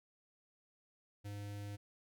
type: tone with notch filter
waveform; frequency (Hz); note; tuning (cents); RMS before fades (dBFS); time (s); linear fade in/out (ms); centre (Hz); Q
square; 102.2; G#2; -27; -45; 1.24-1.77; 20; 1100; 2
effects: none